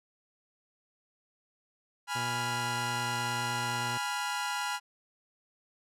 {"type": "chord", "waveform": "sawtooth", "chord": "F diminished", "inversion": "first", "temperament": "equal", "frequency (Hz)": [830.6, 987.8, 1396.9], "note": ["Ab5", "Cb6", "F6"], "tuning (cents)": [0, 0, 0], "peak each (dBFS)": -32, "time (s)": [2.07, 4.8], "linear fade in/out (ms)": 50}
{"type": "tone with vibrato", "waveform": "sawtooth", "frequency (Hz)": 121, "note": "B2", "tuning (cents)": -35, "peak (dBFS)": -33, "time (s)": [2.15, 3.98], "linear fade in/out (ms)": 10, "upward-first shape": "triangle", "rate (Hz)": 9.6, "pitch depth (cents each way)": 18}
{"effects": ["low-pass 11000 Hz 12 dB/octave"]}